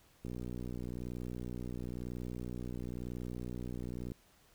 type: click train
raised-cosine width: 3 ms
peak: -29 dBFS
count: 237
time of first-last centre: 0.25-4.119 s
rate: 61 Hz
effects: pink hiss -66 dBFS RMS until 4.54 s